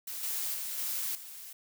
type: noise with level steps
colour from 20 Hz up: blue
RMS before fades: -39 / -34 / -37 / -34 / -46 dBFS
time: 0.07-1.53 s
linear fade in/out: 5 ms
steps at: 0.23 / 0.54 / 0.78 / 1.15 s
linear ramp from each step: 2 ms
effects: none